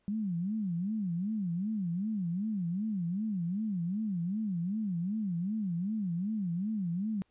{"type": "tone with vibrato", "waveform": "sine", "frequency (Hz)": 192.5, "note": "G3", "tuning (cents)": -31, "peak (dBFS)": -30, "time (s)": [0.08, 7.22], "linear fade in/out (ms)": 0, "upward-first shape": "sine", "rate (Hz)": 2.6, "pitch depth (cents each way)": 240, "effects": ["pink hiss -75 dBFS RMS until 7.3 s", "resampled to 8000 Hz"]}